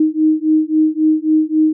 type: beating tone pair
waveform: sine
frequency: 310 / 313.7 Hz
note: D#4 / D#4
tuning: -6 / +14 cents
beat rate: 3.7 Hz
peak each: -14 dBFS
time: 0-1.73 s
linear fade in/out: 5 ms
effects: none